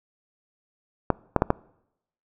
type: clicks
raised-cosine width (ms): 1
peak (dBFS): -4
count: 4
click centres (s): 1.103 / 1.363 / 1.421 / 1.504
effects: noise-tail reverb RT60 0.8 s tail -24 dB re dry